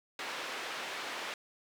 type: band-pass noise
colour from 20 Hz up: white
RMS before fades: -40 dBFS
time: 0.19-1.34 s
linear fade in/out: 2 ms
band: 350 to 2800 Hz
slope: 12 dB/octave
effects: none